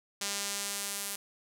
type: tone with band-pass filter sweep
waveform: sawtooth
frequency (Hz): 200.8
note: G3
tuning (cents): +42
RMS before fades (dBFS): -36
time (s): 0.21-1.16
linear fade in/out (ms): 5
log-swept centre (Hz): 6700 to 11000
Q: 0.99
effects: none